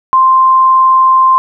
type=tone; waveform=sine; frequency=1046.5 Hz; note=C6; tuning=in tune; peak=-4 dBFS; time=0.13-1.38 s; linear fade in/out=0 ms; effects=none